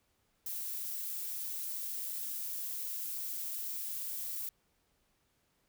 violet noise, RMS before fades -39 dBFS, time 0.46-4.49 s, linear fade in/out 2 ms, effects pink hiss -75 dBFS RMS until 5.68 s

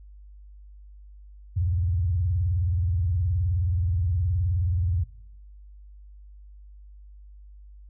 sine tone with vibrato, 87.31 Hz, F2, in tune, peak -21 dBFS, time 1.56-5.04 s, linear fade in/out 10 ms, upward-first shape sine, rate 19 Hz, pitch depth 250 cents each way, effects noise-tail reverb RT60 0.9 s tail -19 dB re dry + added 50 Hz sine -44 dBFS peak until 7.89 s

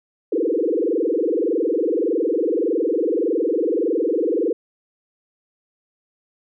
sine tone with frequency modulation, 400 Hz, G4, 35 cents sharp, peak -17 dBFS, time 0.32-4.53 s, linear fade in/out 5 ms, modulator 21.7 Hz, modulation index 4.5, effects none

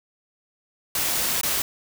white noise with dropouts, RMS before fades -24 dBFS, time 0.95-1.62 s, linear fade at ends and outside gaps 2 ms, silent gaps 1.412-1.432 s, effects none

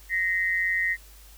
sine tone pair together, 1864.7 / 2048 Hz, A#6 / C7, 0 / -38 cents, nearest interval major second, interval 162 cents, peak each -24 / -27 dBFS, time 0.09-0.97 s, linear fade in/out 50 ms, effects added 50 Hz sine -48 dBFS peak until 1.37 s + white hiss -53 dBFS RMS until 1.37 s

